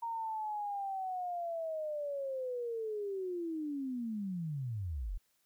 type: linear sweep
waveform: sine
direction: down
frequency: 932.3 to 35 Hz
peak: -35 dBFS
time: 0.02-5.18 s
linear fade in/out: 10 ms
effects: white hiss -75 dBFS RMS until 5.45 s